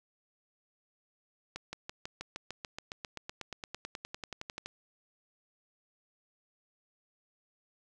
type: accelerating click train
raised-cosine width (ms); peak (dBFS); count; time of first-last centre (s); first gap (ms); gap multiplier
0.2; -22; 27; 1.56-4.66; 170; 0.97
effects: none